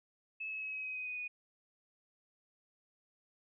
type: tone with pitch steps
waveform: sine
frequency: 2598 / 2580 / 2562 / 2545 / 2527 / 2510 / 2492 / 2475 Hz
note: E7 / E7 / E7 / D#7 / D#7 / D#7 / D#7 / D#7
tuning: -26 / -38 / -50 / +39 / +26 / +15 / +2 / -10 cents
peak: -38 dBFS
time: 0.4-1.28 s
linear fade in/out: 10 ms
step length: 110 ms
effects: none